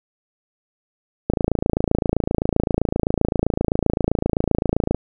click train, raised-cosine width 2 ms, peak -4 dBFS, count 102, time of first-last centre 1.3-4.946 s, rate 27.7 Hz, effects none

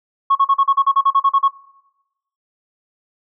sine tone bursts, 1100 Hz, C#6, 14 cents flat, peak -9 dBFS, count 13, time 0.3-1.482 s, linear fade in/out 10 ms, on 54 ms, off 40 ms, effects noise-tail reverb RT60 0.9 s tail -19 dB re dry + tanh soft clip ceiling -6 dBFS

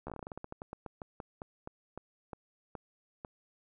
slowing click train, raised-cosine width 1 ms, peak -27 dBFS, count 24, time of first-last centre 0.07-3.248 s, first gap 13 ms, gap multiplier 1.18, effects none

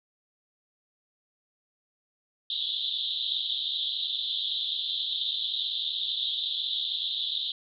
pink band-pass noise, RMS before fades -31 dBFS, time 2.5-7.52 s, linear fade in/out 2 ms, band 3300 to 3900 Hz, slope 96 dB/octave, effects none

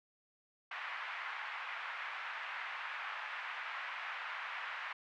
white band-pass noise, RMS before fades -43 dBFS, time 0.71-4.93 s, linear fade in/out 5 ms, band 880 to 2300 Hz, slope 24 dB/octave, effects none

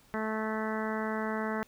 harmonic tone, 218.1 Hz, A3, 15 cents flat, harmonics 1 / 2 / 3 / 4 / 5 / 6 / 7 / 8 / 9, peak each -34 / -37 / -39 / -40 / -41 / -42 / -42 / -43 / -44 dBFS, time 0.14-1.63 s, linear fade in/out 0 ms, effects pink hiss -62 dBFS RMS until 1.67 s

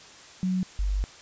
sine tone pair in turn, 185 / 48.91 Hz, F#3 / G1, 0 / -3 cents, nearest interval octave + major seventh, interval 2303 cents, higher first, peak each -23 dBFS, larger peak neither, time 0.43-0.63 / 0.79-1.04 s, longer second, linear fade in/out 0 ms, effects white hiss -48 dBFS RMS until 1.21 s + resampled to 16000 Hz

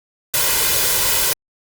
white noise with comb filter, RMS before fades -17 dBFS, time 0.34-1.33 s, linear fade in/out 0 ms, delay 2 ms, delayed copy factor +0.6, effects Opus 48 kbps

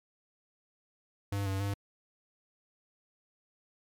square tone with pitch steps, 100 / 96.7 / 100.2 Hz, G2 / G2 / G2, +35 / -23 / +38 cents, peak -31 dBFS, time 1.32-1.74 s, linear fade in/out 5 ms, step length 140 ms, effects MP3 96 kbps

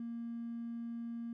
triangle tone with hard clipping, 233.1 Hz, A#3, in tune, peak -39 dBFS, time 0-1.33 s, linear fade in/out 2 ms, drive 3 dB, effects none

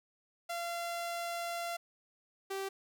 sawtooth tone pair in turn, 686 / 388.9 Hz, F5 / G4, -31 / -14 cents, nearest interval minor seventh, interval 983 cents, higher first, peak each -32 / -32 dBFS, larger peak neither, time 0.49-1.77 / 2.5-2.69 s, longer first, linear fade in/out 10 ms, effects none

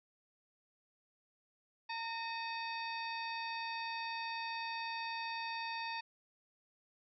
harmonic tone with a mistuned harmonic, 916 Hz, A#5, 31 cents flat, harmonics 1 / 2 / 3 / 4 / 5 / 6, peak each -41 / -46 / -45 / -50 / -48 / -58 dBFS, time 1.89-6.01 s, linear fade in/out 10 ms, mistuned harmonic 3, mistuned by -130 cents, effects none

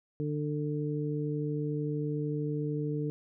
harmonic tone, 148.9 Hz, D3, 24 cents sharp, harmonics 1 / 2 / 3, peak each -32 / -35 / -36 dBFS, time 0.2-3.1 s, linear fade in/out 0 ms, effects none

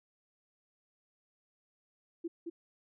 sine tone with echo, 336.9 Hz, E4, 38 cents sharp, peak -34 dBFS, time 2.24-2.28 s, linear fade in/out 10 ms, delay 220 ms, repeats 1, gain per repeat -3 dB, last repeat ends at 2.5 s, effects none

